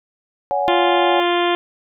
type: chord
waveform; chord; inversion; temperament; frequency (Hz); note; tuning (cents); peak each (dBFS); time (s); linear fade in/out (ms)
sine; C# suspended fourth; none; equal with one note detuned; 564.1 / 740 / 830.6; C#5 / F#5 / G#5; +30 / 0 / 0; -21; 0.51-1.2; 0
type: harmonic tone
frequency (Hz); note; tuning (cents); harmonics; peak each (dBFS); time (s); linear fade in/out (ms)
349.2; F4; 0; 1 / 2 / 3 / 4 / 5 / 6 / 7 / 8 / 9 / 10; -18 / -21 / -23 / -29 / -28 / -31 / -30 / -32 / -28 / -30; 0.68-1.55; 0
effects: none